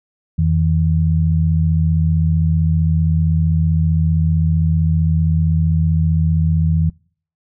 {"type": "tone pair together", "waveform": "sine", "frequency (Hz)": [85, 160.46], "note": ["F2", "E3"], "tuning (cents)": [-46, -46], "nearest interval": "major seventh", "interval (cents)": 1100, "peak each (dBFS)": -15, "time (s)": [0.38, 6.9], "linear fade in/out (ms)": 10, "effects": ["noise-tail reverb RT60 0.5 s tail -26 dB re dry"]}